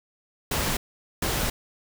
pink noise bursts at uneven times, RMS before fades -26 dBFS, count 2, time 0.51-0.77 / 1.22-1.5 s, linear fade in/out 5 ms, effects none

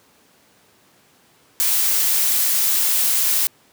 blue noise, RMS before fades -18 dBFS, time 1.6-3.47 s, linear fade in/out 0 ms, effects pink hiss -55 dBFS RMS until 3.72 s + high-pass 150 Hz 12 dB/octave

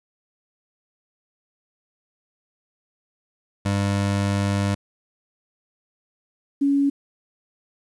25% pulse / sine tone pair in turn, 100 / 280.4 Hz, G2 / C#4, +35 / +20 cents, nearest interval octave + tritone, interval 1785 cents, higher second, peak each -16 dBFS, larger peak neither, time 3.65-4.75 / 6.61-6.9 s, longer first, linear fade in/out 10 ms, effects resampled to 24000 Hz + 9-bit

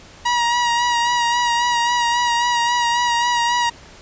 sawtooth tone with vibrato, 955 Hz, A#5, 42 cents sharp, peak -12 dBFS, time 0.25-3.7 s, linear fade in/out 10 ms, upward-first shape sine, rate 3.7 Hz, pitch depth 28 cents each way, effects pink hiss -43 dBFS RMS until 4.01 s + resampled to 16000 Hz

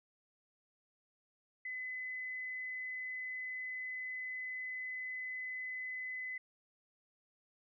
sine tone, 2019 Hz, B6, 38 cents sharp, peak -39 dBFS, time 1.65-6.38 s, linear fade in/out 5 ms, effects none

